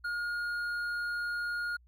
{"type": "tone with hard clipping", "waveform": "triangle", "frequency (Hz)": 1428, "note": "F6", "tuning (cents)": 38, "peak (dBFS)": -33, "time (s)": [0.04, 1.77], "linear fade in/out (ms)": 10, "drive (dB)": 8, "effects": ["added 60 Hz sine -58 dBFS peak until 1.87 s"]}